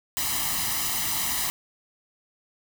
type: noise with comb filter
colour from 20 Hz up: white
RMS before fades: -27 dBFS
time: 0.17-1.5 s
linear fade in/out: 0 ms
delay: 1 ms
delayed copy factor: +0.7
effects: none